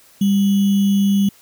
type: tone with sample-and-hold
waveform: sine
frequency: 198.9 Hz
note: G3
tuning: 25 cents sharp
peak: -12 dBFS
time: 0.21-1.29 s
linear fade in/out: 5 ms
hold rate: 3150 Hz
effects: white hiss -50 dBFS RMS until 1.41 s